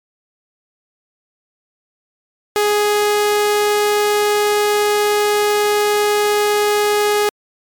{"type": "tone", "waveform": "sawtooth", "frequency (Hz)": 416.1, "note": "G#4", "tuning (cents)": 3, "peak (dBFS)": -9, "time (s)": [2.56, 7.29], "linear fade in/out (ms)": 0, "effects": ["MP3 96 kbps"]}